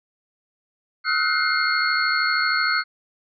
sine tone cluster, 1289 / 1439 / 1512 / 2117 / 4355 Hz, E6 / F#6 / F#6 / C7 / C#8, -39 / -49 / +37 / +20 / -31 cents, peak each -25 dBFS, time 1.04-2.84 s, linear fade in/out 50 ms, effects none

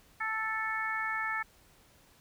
harmonic tone, 440 Hz, A4, in tune, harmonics 2 / 3 / 4 / 5, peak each -39 / -36 / -34 / -38 dBFS, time 0.2-1.43 s, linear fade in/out 10 ms, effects pink hiss -62 dBFS RMS until 2.2 s

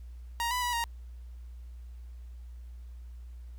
sawtooth tone with pitch steps, 938 / 993 / 974 / 935 Hz, A#5 / B5 / B5 / A#5, +11 / +9 / -24 / +5 cents, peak -25 dBFS, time 0.4-0.84 s, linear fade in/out 0 ms, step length 110 ms, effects added 60 Hz sine -42 dBFS peak until 3.58 s + pink hiss -69 dBFS RMS until 3.58 s

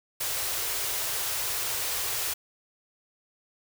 white band-stop noise, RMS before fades -30 dBFS, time 0.2-2.34 s, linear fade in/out 10 ms, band 140 to 340 Hz, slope 48 dB/octave, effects none

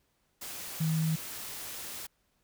sine tone in noise, 159.4 Hz, D#3, 42 cents sharp, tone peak -26 dBFS, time 0.8-1.16 s, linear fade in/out 10 ms, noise white, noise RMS -41 dBFS, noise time 0.41-2.07 s, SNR +12 dB, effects pink hiss -74 dBFS RMS until 2.43 s

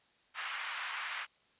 pink band-pass noise, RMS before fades -40 dBFS, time 0.34-1.27 s, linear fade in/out 50 ms, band 1100 to 3100 Hz, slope 24 dB/octave, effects white hiss -69 dBFS RMS until 1.59 s + resampled to 8000 Hz

